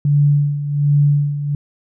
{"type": "tone with tremolo", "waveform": "sine", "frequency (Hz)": 144.8, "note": "D3", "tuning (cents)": -24, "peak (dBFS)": -9, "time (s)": [0.05, 1.55], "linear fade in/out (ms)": 2, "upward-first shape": "sine", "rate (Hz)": 1.3, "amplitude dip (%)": 70, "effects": []}